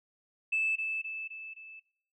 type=tone with echo; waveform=sine; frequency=2627 Hz; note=E7; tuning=7 cents flat; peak=-25 dBFS; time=0.52-0.76 s; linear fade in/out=10 ms; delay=260 ms; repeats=4; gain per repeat=-5 dB; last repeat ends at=1.8 s; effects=noise-tail reverb RT60 0.5 s tail -18 dB re dry + tanh soft clip ceiling -21 dBFS